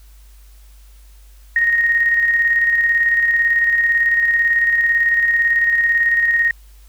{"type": "tone with tremolo", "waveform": "sine", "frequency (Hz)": 1864.7, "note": "A#6", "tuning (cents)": 0, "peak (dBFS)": -11, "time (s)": [1.56, 6.51], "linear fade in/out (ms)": 2, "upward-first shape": "square", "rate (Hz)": 18, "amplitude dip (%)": 35, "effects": ["added 50 Hz sine -41 dBFS peak until 6.88 s", "white hiss -54 dBFS RMS until 6.88 s"]}